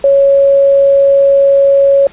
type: tone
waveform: sine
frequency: 554.4 Hz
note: C#5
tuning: in tune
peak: -4 dBFS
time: 0.04-2.07 s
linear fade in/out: 2 ms
effects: pink hiss -38 dBFS RMS until 2.12 s + resampled to 8000 Hz